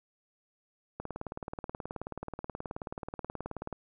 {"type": "click train", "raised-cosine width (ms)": 1, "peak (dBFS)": -23, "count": 52, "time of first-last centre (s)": [1, 3.727], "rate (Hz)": 18.7, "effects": []}